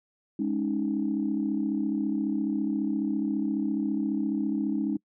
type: chord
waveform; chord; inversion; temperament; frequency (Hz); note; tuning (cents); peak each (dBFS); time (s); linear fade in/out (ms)
sine; Ab suspended fourth; none; just; 207.7 / 276.9 / 311.5; Ab3 / Db4 / Eb4; 0 / -2 / +2; -29; 0.39-4.97; 5
effects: noise-tail reverb RT60 0.1 s tail -26 dB re dry + tanh soft clip ceiling -16 dBFS